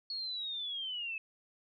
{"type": "linear sweep", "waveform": "sine", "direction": "down", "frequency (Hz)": [4368, 2575], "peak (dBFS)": -36, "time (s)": [0.1, 1.18], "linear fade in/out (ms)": 2, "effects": []}